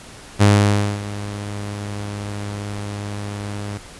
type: tone with ADSR envelope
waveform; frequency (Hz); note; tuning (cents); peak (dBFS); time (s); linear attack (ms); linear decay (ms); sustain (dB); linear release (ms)
sawtooth; 102.5; G#2; -22; -5; 0.39-3.78; 28; 570; -17; 7
effects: pink hiss -40 dBFS RMS until 3.99 s + resampled to 24000 Hz